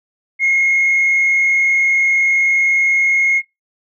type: tone with frequency modulation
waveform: sine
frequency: 2155 Hz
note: C#7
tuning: 49 cents flat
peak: -10 dBFS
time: 0.39-3.42 s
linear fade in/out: 50 ms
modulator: 39.4 Hz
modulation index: 0.63
effects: noise-tail reverb RT60 0.2 s tail -21 dB re dry + tanh soft clip ceiling -8 dBFS